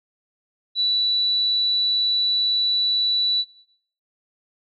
sine tone, 3951 Hz, B7, in tune, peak -17 dBFS, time 0.75-3.45 s, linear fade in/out 50 ms, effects noise-tail reverb RT60 0.6 s tail -17 dB re dry

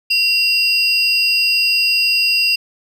triangle tone pair together, 2746 / 4885 Hz, F7 / D#8, -30 / -33 cents, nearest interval minor seventh, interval 997 cents, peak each -14 dBFS, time 0.1-2.56 s, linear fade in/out 10 ms, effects none

